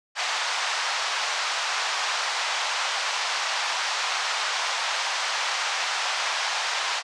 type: band-pass noise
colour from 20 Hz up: pink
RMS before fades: -27 dBFS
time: 0.15-7.03 s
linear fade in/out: 50 ms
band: 780 to 6200 Hz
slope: 24 dB/octave
effects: resampled to 22050 Hz